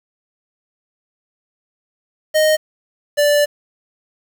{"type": "tone pair in turn", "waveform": "square", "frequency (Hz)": [620, 585.2], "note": ["D#5", "D5"], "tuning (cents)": [-6, -6], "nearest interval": "minor second", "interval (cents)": 100, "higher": "first", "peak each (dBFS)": -12, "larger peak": "neither", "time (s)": [[2.34, 2.57], [3.17, 3.46]], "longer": "second", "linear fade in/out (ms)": 20, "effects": ["7-bit"]}